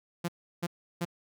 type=tone bursts; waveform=sawtooth; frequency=172.5 Hz; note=F3; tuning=21 cents flat; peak=-25 dBFS; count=3; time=0.24-1.052 s; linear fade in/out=10 ms; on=44 ms; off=340 ms; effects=none